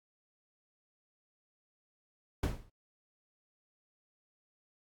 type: noise with exponential decay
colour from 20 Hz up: brown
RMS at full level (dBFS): -25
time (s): 2.43-2.7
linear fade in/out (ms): 5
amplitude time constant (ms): 57
effects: AAC 64 kbps